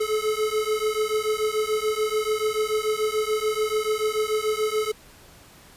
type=beating tone pair; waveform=square; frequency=426.9 / 433.8 Hz; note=G#4 / A4; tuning=+48 / -25 cents; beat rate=6.9 Hz; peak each=-26 dBFS; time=0-4.92 s; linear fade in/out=10 ms; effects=pink hiss -50 dBFS RMS until 5.76 s + resampled to 32000 Hz